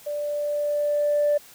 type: tone with level ramp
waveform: sine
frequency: 587.3 Hz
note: D5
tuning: in tune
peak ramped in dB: -26 to -16 dBFS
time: 0.06-1.38 s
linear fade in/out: 10 ms
effects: tanh soft clip ceiling -14 dBFS + white hiss -49 dBFS RMS until 1.54 s